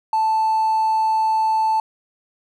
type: tone with hard clipping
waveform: triangle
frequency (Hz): 880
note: A5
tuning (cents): 0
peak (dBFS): -16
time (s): 0.13-1.8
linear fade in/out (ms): 2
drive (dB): 4
effects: none